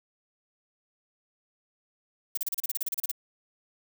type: noise bursts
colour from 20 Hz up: violet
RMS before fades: -29 dBFS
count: 14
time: 2.35-3.115 s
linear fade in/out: 5 ms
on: 24 ms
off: 33 ms
effects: none